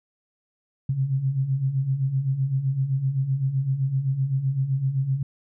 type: beating tone pair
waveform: sine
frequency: 129.1 / 136.9 Hz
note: C3 / C#3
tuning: -23 / -21 cents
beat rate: 7.8 Hz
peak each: -28 / -22 dBFS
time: 0.89-5.23 s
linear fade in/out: 5 ms
effects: none